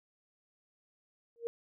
sine tone with exponential growth, 466.2 Hz, A#4, in tune, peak -28 dBFS, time 1.36-1.47 s, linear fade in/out 0 ms, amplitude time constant 23 ms, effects none

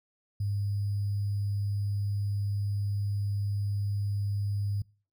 sine tone with sample-and-hold, 101.1 Hz, G#2, 46 cents flat, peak -27 dBFS, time 0.4-4.82 s, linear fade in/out 5 ms, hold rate 4900 Hz, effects noise-tail reverb RT60 0.4 s tail -25 dB re dry

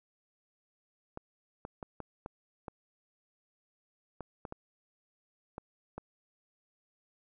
clicks, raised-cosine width 1 ms, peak -26 dBFS, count 11, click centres 1.174 / 1.651 / 1.828 / 2.003 / 2.261 / 2.682 / 4.207 / 4.452 / 4.524 / 5.581 / 5.98 s, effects none

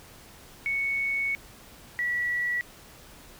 sine tone pair in turn, 2217 / 1942.3 Hz, C#7 / B6, 0 / -29 cents, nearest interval major second, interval 229 cents, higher first, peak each -25 dBFS, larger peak neither, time 0.66-1.35 / 1.99-2.61 s, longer first, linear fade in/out 0 ms, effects pink hiss -50 dBFS RMS until 3.39 s

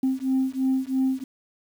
sine beating tone pair, 261.6 / 264.6 Hz, C4 / C4, 0 / +20 cents, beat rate 3 Hz, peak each -23 dBFS, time 0.03-1.24 s, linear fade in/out 5 ms, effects tanh soft clip ceiling -16 dBFS + 8-bit

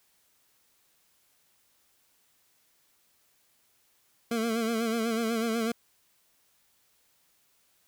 25% pulse tone with vibrato, 227.4 Hz, A#3, 43 cents flat, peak -23 dBFS, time 4.31-5.72 s, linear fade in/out 5 ms, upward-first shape sine, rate 8.1 Hz, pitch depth 60 cents each way, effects white hiss -68 dBFS RMS until 7.87 s

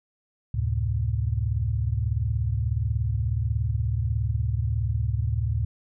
sine tone cluster, 72.4 / 88.9 / 109.1 / 130.6 Hz, D2 / F2 / A2 / C3, -24 / +31 / -14 / -3 cents, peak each -27 / -33 / -25 / -33 dBFS, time 0.54-5.65 s, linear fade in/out 5 ms, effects none

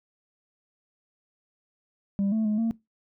sine tone with pitch steps, 198.3 / 220.2 / 212.1 / 227.4 Hz, G3 / A3 / G#3 / A#3, +20 / +2 / +37 / -43 cents, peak -20 dBFS, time 2.19-2.71 s, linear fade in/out 0 ms, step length 130 ms, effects noise-tail reverb RT60 0.2 s tail -22 dB re dry + tanh soft clip ceiling -21 dBFS

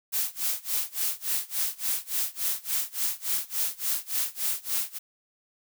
blue noise with tremolo, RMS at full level -26 dBFS, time 0.12-4.99 s, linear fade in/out 20 ms, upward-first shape sine, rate 3.5 Hz, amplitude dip 95%, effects none

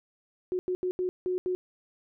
sine tone bursts at uneven times, 365.4 Hz, F#4, 22 cents flat, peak -26 dBFS, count 6, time 0.52-0.59 / 0.68-0.75 / 0.83-0.91 / 0.99-1.09 / 1.26-1.38 / 1.46-1.55 s, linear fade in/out 0 ms, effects none

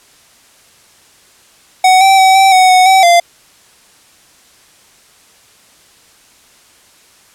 square tone with pitch steps, 747 / 774 / 761 / 773 / 745 / 739 / 764 / 691 Hz, F#5 / G5 / F#5 / G5 / F#5 / F#5 / G5 / F5, +16 / -22 / +48 / -24 / +12 / -2 / -45 / -19 cents, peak -5 dBFS, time 1.84-3.2 s, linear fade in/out 5 ms, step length 170 ms, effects white hiss -46 dBFS RMS until 7.34 s + low-pass 10000 Hz 12 dB/octave

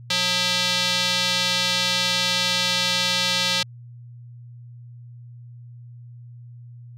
square tone with band-pass filter, 180.5 Hz, F#3, 43 cents flat, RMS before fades -22 dBFS, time 0.1-3.63 s, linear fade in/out 5 ms, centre 4000 Hz, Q 2.1, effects added 120 Hz sine -39 dBFS peak until 6.97 s

